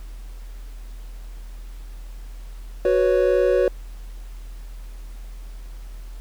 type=chord; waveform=triangle; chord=F# suspended fourth; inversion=none; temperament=just; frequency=370 / 493.3 / 555 Hz; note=F#4 / B4 / C#5; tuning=0 / -2 / +2 cents; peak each=-18 dBFS; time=2.85-3.68 s; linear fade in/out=2 ms; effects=added 41 Hz sine -33 dBFS peak until 6.2 s + pink hiss -52 dBFS RMS until 6.2 s